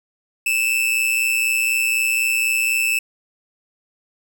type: tone with amplitude modulation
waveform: 45% pulse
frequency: 2637 Hz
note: E7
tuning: in tune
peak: -14 dBFS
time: 0.46-2.99 s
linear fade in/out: 5 ms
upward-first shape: sine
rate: 124 Hz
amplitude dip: 65%
effects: none